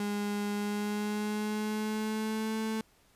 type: tone with pitch glide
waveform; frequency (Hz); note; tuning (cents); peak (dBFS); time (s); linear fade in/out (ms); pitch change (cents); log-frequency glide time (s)
35% pulse; 205.4 to 220.1; G#3 to A3; -19 to +1; -29; 0-2.81; 2; +120; 0.54-2.57
effects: pink hiss -65 dBFS RMS until 3.15 s + resampled to 32000 Hz